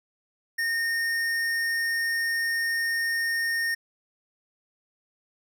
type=tone with tanh clipping; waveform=sine; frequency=1837 Hz; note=A#6; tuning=26 cents flat; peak=-26 dBFS; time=0.58-3.75 s; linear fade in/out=10 ms; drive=16 dB; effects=none